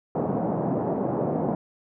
pink band-pass noise, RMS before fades -26 dBFS, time 0.15-1.55 s, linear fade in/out 2 ms, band 150 to 790 Hz, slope 24 dB/octave, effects none

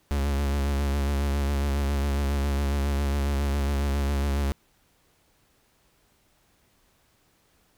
45% pulse tone with vibrato, 70.3 Hz, C#2, 25 cents sharp, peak -23 dBFS, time 0.11-4.52 s, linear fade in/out 0 ms, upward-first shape sine, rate 7.3 Hz, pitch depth 40 cents each way, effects pink hiss -65 dBFS RMS until 7.77 s

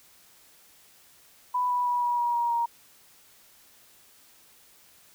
sine tone with pitch steps, 992 / 982.9 / 973.8 / 964.9 / 956 / 947.2 / 938.5 Hz, B5 / B5 / B5 / B5 / A#5 / A#5 / A#5, +7 / -9 / -25 / -41 / +43 / +27 / +11 cents, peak -23 dBFS, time 1.54-2.66 s, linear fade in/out 10 ms, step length 160 ms, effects white hiss -57 dBFS RMS until 5.14 s

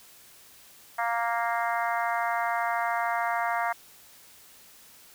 harmonic tone, 233.1 Hz, A#3, in tune, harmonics 3 / 4 / 5 / 6 / 7 / 8 / 9, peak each -29 / -31 / -33 / -35 / -36 / -37 / -38 dBFS, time 0.98-3.73 s, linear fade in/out 10 ms, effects white hiss -53 dBFS RMS until 5.14 s

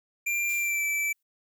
square tone with pitch glide, 2378 to 2320 Hz, D7 to D7, +21 to -22 cents, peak -26 dBFS, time 0.26-1.13 s, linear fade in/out 10 ms, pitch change -43 cents, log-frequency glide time 0.55-0.84 s
blue noise with exponential decay, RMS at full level -41 dBFS, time 0.49-1.23 s, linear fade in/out 5 ms, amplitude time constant 160 ms
effects none

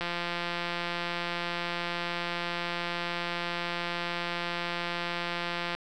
click train, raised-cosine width 0.3 ms, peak -16 dBFS, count 994, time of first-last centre 0.01-5.75 s, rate 173 Hz, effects none

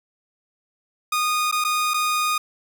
sawtooth tone with dropouts, 1232 Hz, D#6, 17 cents flat, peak -16 dBFS, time 1.12-2.38 s, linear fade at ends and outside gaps 5 ms, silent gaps 1.514-1.524 / 1.641-1.647 / 1.937-1.941 s, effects none

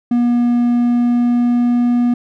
triangle tone with pitch glide, 240.4 to 241.9 Hz, B3 to B3, -46 to -36 cents, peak -9 dBFS, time 0.11-2.14 s, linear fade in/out 5 ms, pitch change +10 cents, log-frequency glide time 0.67-1.92 s, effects none

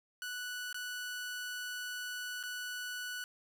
sawtooth tone with dropouts, 1480 Hz, F#6, in tune, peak -35 dBFS, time 0.22-3.24 s, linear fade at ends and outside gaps 1 ms, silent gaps 0.728-0.744 / 2.429-2.436 s, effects 12-bit

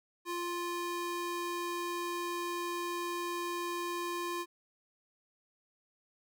square ring-modulated tone, 698.5 Hz, F5, in tune, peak -32 dBFS, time 0.25-4.46 s, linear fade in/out 50 ms, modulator 351 Hz, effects none

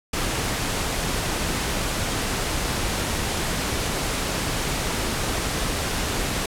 pink noise, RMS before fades -25 dBFS, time 0.13-6.46 s, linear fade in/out 5 ms, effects low-pass 11000 Hz 12 dB/octave

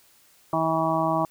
harmonic tone, 161.5 Hz, E3, 35 cents flat, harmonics 1 / 2 / 4 / 5 / 6 / 7, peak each -30 / -28 / -26 / -29 / -28 / -28 dBFS, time 0.53-1.25 s, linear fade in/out 2 ms, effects white hiss -58 dBFS RMS until 1.3 s

